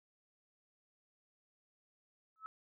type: tone with exponential growth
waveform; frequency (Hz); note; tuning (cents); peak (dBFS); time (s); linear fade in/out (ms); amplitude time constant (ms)
sine; 1300; E6; -24; -39; 2.36-2.46; 0; 21
effects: none